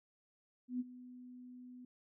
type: tone with ADSR envelope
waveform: sine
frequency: 249.3 Hz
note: B3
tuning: 16 cents sharp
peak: -33 dBFS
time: 0.68-1.85 s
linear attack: 120 ms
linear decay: 29 ms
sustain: -17 dB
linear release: 4 ms
effects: none